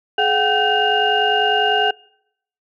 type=tone cluster; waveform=sine; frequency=423.7 / 726 / 776 / 1540 / 2834 Hz; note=G#4 / F#5 / G5 / G6 / F7; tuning=+35 / -33 / -18 / -31 / +25 cents; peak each=-20 dBFS; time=0.18-1.91 s; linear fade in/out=5 ms; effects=noise-tail reverb RT60 0.7 s tail -24 dB re dry + tanh soft clip ceiling -4 dBFS